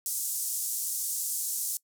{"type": "band-pass noise", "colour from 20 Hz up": "pink", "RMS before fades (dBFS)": -32, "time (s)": [0.06, 1.77], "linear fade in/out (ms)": 0, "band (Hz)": [6900, 15000], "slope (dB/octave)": 24, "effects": ["noise-tail reverb RT60 0.1 s tail -22 dB re dry"]}